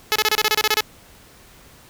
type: tone bursts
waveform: 5% pulse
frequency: 429 Hz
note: A4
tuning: 44 cents flat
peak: -4 dBFS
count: 11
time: 0.12-0.807 s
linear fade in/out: 0 ms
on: 37 ms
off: 28 ms
effects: pink hiss -48 dBFS RMS until 1.89 s